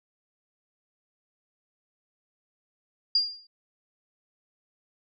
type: tone with exponential decay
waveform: sine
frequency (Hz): 4804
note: D8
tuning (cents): +38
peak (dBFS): -17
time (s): 3.15-3.47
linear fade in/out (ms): 5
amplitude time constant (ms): 69
effects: none